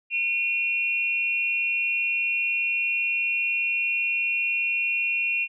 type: tone pair together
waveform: sine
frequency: 2437 / 2735 Hz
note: D#7 / F7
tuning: -37 / -37 cents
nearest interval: major second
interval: 200 cents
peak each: -25 dBFS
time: 0.1-5.48 s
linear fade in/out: 50 ms
effects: none